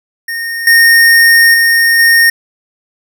square tone with level steps, 1843 Hz, A#6, 20 cents flat, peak -17 / -4 / -7 / -5 dBFS, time 0.28-2.3 s, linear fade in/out 5 ms, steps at 0.67 / 1.54 / 1.99 s, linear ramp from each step 2 ms, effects none

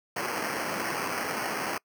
blue noise with sample-and-hold, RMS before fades -31 dBFS, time 0.16-1.78 s, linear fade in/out 5 ms, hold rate 3675 Hz, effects noise-tail reverb RT60 0.1 s tail -25 dB re dry + high-pass 200 Hz 12 dB/octave

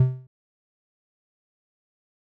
triangle tone with exponential decay, 128.6 Hz, C3, 30 cents flat, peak -9 dBFS, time 0-0.27 s, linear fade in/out 5 ms, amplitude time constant 58 ms, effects none

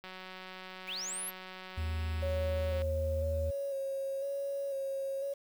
click train, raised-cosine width 0.3 ms, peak -30 dBFS, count 518, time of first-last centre 0.04-2.82 s, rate 186 Hz
sine linear sweep, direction up, 2093 to 11980 Hz, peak -36 dBFS, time 0.87-1.31 s, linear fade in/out 20 ms
triangle tone, 79.6 Hz, D#2, 40 cents sharp, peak -30 dBFS, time 1.77-3.51 s, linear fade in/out 10 ms
sine tone with vibrato, 550 Hz, C#5, 14 cents flat, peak -33 dBFS, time 2.22-5.34 s, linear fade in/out 10 ms, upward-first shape square, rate 1 Hz, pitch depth 21 cents each way
effects 9-bit

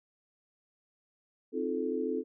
sine chord, F dominant seventh, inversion second, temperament just, 261.9 / 314.3 / 349.2 / 436.5 Hz, C4 / Eb4 / F4 / A4, +2 / +18 / 0 / -14 cents, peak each -35 / -37 / -37 / -33 dBFS, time 1.52-2.24 s, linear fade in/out 50 ms, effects none

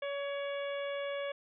harmonic tone with a mistuned harmonic, 564 Hz, C#5, 30 cents sharp, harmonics 1 / 2 / 3 / 4 / 5 / 6, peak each -35 / -46 / -46 / -46 / -51 / -50 dBFS, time 0.02-1.32 s, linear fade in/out 5 ms, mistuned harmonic 3, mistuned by -18 cents, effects none

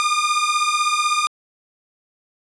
sawtooth beating tone pair, 1203 / 1219 Hz, D6 / D#6, +41 / -36 cents, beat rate 16 Hz, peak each -17 / -16 dBFS, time 0-1.27 s, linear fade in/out 0 ms, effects resampled to 22050 Hz

